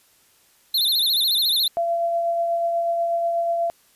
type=tone with vibrato; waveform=square; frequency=3900 Hz; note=B7; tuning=23 cents flat; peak=-18 dBFS; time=0.74-1.68 s; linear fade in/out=5 ms; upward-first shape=sine; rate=14 Hz; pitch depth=180 cents each way
type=tone with tremolo; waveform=sine; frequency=680 Hz; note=F5; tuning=46 cents flat; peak=-18 dBFS; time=1.77-3.7 s; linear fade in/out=0 ms; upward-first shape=triangle; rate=8.2 Hz; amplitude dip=30%
effects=white hiss -58 dBFS RMS until 3.95 s + resampled to 32000 Hz